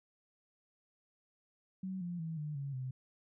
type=tone with pitch steps; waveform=sine; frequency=188.4 / 174.77 / 162.13 / 150.4 / 139.52 / 129.43 Hz; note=F#3 / F3 / E3 / D3 / C#3 / C3; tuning=+32 / +2 / -28 / +42 / +12 / -18 cents; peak=-37 dBFS; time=1.83-2.91 s; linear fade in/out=5 ms; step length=180 ms; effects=none